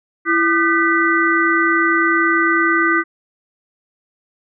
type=tone cluster; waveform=sine; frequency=333.5 / 1211 / 1520 / 1969 Hz; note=E4 / D#6 / F#6 / B6; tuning=+20 / -47 / +46 / -6 cents; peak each=-18 dBFS; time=0.25-3.04 s; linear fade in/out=50 ms; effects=none